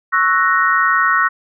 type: chord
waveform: sine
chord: F# dominant seventh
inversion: second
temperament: equal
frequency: 1108.7 / 1318.5 / 1480 / 1864.7 Hz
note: C#6 / E6 / F#6 / A#6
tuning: 0 / 0 / 0 / 0 cents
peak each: -17 dBFS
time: 0.12-1.29 s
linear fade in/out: 20 ms
effects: none